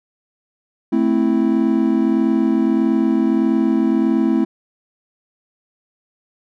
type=chord; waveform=triangle; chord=A minor; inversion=none; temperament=equal; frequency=220 / 261.6 / 329.6 Hz; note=A3 / C4 / E4; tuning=0 / 0 / 0 cents; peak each=-16 dBFS; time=0.92-4.45 s; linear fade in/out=10 ms; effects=none